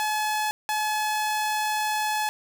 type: tone pair in turn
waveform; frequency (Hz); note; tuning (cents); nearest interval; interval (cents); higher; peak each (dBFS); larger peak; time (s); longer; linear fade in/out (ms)
sawtooth; 854 / 854; G#5 / G#5; +48 / +48; unison; 0; neither; -20; neither; 0-0.51 / 0.69-2.29; second; 0
effects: none